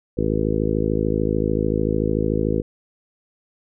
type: harmonic tone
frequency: 53.5 Hz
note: A1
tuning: 48 cents flat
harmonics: 1 / 2 / 3 / 4 / 5 / 6 / 7 / 8 / 9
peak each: -27 / -27 / -27 / -27 / -27 / -27 / -27 / -27 / -27 dBFS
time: 0.17-2.62 s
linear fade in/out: 10 ms
effects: none